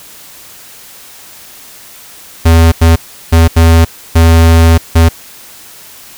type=tone bursts at uneven times; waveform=square; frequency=82.41 Hz; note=E2; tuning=in tune; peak=-3 dBFS; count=6; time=2.45-2.72 / 2.81-2.96 / 3.32-3.48 / 3.56-3.85 / 4.15-4.78 / 4.95-5.09 s; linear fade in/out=10 ms; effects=white hiss -34 dBFS RMS until 6.17 s